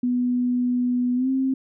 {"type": "tone with pitch glide", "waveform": "sine", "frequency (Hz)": [246.9, 264.6], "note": ["B3", "C4"], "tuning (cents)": [0, 20], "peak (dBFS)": -19, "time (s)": [0.03, 1.54], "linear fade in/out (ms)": 5, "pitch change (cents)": 120, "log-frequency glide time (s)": [1.15, 1.29], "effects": []}